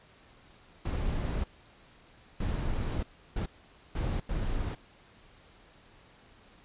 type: noise bursts at uneven times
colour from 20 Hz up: brown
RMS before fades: -31 dBFS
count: 5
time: 0.85-1.44 / 2.4-3.03 / 3.36-3.46 / 3.95-4.2 / 4.29-4.75 s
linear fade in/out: 5 ms
effects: pink hiss -58 dBFS RMS until 6.64 s + resampled to 8000 Hz